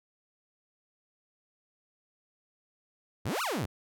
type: exponential two-way sweep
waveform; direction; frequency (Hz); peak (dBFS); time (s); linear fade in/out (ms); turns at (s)
sawtooth; up then down; 76.6 to 1510 to 76.6; -26; 3.25-3.66; 10; 3.42
effects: none